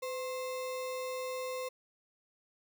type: tone with sample-and-hold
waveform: sine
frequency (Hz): 509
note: C5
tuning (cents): -48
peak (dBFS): -35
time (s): 0.02-1.69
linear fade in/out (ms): 10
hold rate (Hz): 1575
effects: none